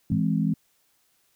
sine chord, E augmented, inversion none, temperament equal, 164.81 / 207.7 / 261.6 Hz, E3 / G#3 / B#3, 0 / 0 / 0 cents, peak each -24 / -25 / -28 dBFS, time 0.1-0.54 s, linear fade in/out 5 ms
sine tone with exponential decay, 106.9 Hz, A2, 49 cents flat, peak -22 dBFS, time 0.12-0.3 s, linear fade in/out 0 ms, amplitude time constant 39 ms
effects white hiss -67 dBFS RMS until 1.35 s

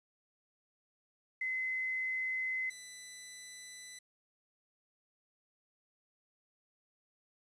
sine / 10% pulse tone pair in turn, 2044 / 1995 Hz, C7 / B6, -41 / +17 cents, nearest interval unison, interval 42 cents, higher first, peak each -33 / -38 dBFS, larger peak first, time 1.41-2.7 / 2.7-3.99 s, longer neither, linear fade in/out 5 ms, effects resampled to 22050 Hz + 11-bit

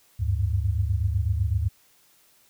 sine tone cluster, 74.5 / 94.1 / 102.2 Hz, D2 / F#2 / G#2, +25 / +30 / -27 cents, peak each -25 / -28 / -25 dBFS, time 0.19-1.69 s, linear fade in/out 20 ms, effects white hiss -60 dBFS RMS until 2.49 s

